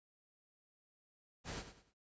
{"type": "noise with echo", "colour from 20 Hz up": "pink", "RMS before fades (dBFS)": -44, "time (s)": [1.44, 1.64], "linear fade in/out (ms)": 50, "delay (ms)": 100, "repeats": 3, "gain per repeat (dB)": -10, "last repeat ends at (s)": 1.94, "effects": ["resampled to 16000 Hz"]}